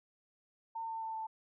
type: tone with pitch steps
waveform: sine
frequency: 906 / 898.7 / 891.5 / 884.3 Hz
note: A#5 / A5 / A5 / A5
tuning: -50 / +36 / +22 / +8 cents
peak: -37 dBFS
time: 0.75-1.27 s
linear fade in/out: 10 ms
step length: 130 ms
effects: none